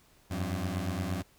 20% pulse beating tone pair, 87.31 / 95.81 Hz, F2 / G2, 0 / -39 cents, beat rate 8.5 Hz, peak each -29 dBFS, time 0.3-1.23 s, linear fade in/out 20 ms, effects pink hiss -63 dBFS RMS until 1.38 s

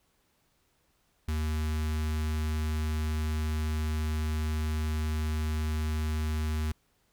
square tone with notch filter, 77.4 Hz, D#2, 9 cents flat, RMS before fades -30 dBFS, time 1.28-6.72 s, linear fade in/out 5 ms, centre 580 Hz, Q 0.98, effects pink hiss -71 dBFS RMS until 7.12 s

